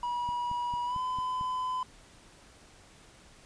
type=tone with pitch glide; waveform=triangle; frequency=968 to 1012.6 Hz; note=B5 to B5; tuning=-35 to +43 cents; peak=-28 dBFS; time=0.03-1.83 s; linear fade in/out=2 ms; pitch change=+78 cents; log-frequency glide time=0.85-0.98 s
type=click train; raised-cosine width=5 ms; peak=-31 dBFS; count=6; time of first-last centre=0.29-1.411 s; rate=4.46 Hz
effects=pink hiss -56 dBFS RMS until 3.45 s + resampled to 22050 Hz